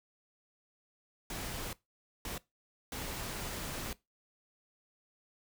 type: noise bursts at uneven times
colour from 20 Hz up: pink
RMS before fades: -40 dBFS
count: 3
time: 1.3-1.73 / 2.25-2.38 / 2.92-3.93 s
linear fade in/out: 2 ms
effects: noise-tail reverb RT60 0.2 s tail -20 dB re dry